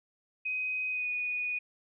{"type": "tone with pitch glide", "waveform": "sine", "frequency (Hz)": [2513, 2471], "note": ["D#7", "D#7"], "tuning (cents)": [17, -13], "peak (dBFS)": -30, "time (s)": [0.45, 1.59], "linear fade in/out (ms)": 10, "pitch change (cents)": -30, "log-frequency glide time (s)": [0.9, 1.1], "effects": []}